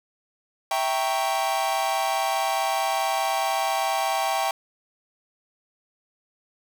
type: chord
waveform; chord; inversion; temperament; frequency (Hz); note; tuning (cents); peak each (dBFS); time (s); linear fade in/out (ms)
45% pulse; E diminished seventh; none; equal; 659.3 / 784 / 932.3 / 1108.7; E5 / G5 / Bb5 / Db6; 0 / 0 / 0 / 0; -29 / -25 / -31 / -31; 0.71-4.51; 2
effects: none